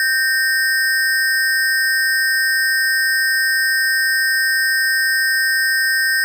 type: ring-modulated tone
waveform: square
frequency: 1700 Hz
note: G#6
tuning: 40 cents sharp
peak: -12 dBFS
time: 0-6.24 s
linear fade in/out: 0 ms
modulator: 134 Hz
effects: none